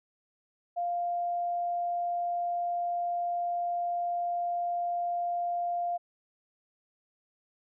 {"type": "tone", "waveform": "sine", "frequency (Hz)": 698.5, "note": "F5", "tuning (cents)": 0, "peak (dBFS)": -28, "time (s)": [0.76, 5.98], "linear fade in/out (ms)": 20, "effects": []}